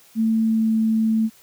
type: tone with pitch glide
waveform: sine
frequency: 223 to 221.5 Hz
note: A3 to A3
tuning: +23 to +12 cents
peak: -16 dBFS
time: 0.15-1.3 s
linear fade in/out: 50 ms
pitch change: -11 cents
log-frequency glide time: 0.42-0.72 s
effects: white hiss -52 dBFS RMS until 1.42 s